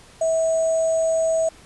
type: tone with sample-and-hold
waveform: sine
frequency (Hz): 650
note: E5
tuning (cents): -24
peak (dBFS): -17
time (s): 0.21-1.49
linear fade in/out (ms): 5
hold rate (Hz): 7350
effects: pink hiss -48 dBFS RMS until 1.65 s + resampled to 24000 Hz